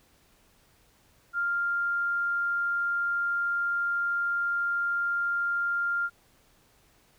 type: tone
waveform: sine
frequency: 1396.9 Hz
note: F6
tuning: in tune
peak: -25 dBFS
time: 1.33-6.1 s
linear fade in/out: 50 ms
effects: pink hiss -63 dBFS RMS until 7.18 s